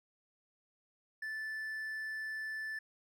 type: tone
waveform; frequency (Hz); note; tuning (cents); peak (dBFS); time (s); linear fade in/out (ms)
triangle; 1754; A6; -6; -36; 1.22-2.79; 5
effects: none